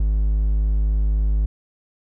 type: tone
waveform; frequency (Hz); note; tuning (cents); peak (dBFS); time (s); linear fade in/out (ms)
triangle; 51.91; G#1; 0; -14; 0-1.46; 5
effects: none